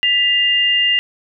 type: tone pair together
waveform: sine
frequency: 1975.5 / 2808 Hz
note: B6 / F7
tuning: 0 / +9 cents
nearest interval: tritone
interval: 609 cents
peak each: -18 / -13 dBFS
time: 0.03-0.99 s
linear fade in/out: 0 ms
effects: none